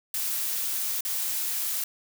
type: noise with dropouts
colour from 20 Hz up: blue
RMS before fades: -29 dBFS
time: 0.14-1.84 s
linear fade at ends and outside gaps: 2 ms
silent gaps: 1.008-1.05 s
effects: none